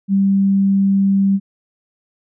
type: tone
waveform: sine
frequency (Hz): 196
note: G3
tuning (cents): 0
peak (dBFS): -11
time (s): 0.08-1.4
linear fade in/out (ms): 50
effects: none